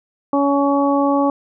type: harmonic tone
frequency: 281.1 Hz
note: C#4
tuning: 24 cents sharp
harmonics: 1 / 2 / 3 / 4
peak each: -16 / -19 / -21 / -22 dBFS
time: 0.33-1.3 s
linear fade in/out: 2 ms
effects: none